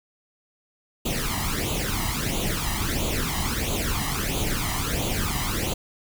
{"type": "noise with flanger", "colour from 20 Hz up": "pink", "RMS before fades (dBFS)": -26, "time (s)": [1.05, 5.74], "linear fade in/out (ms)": 10, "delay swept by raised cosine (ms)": [0.28, 1.02], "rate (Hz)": 1.5, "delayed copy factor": 0.75, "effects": []}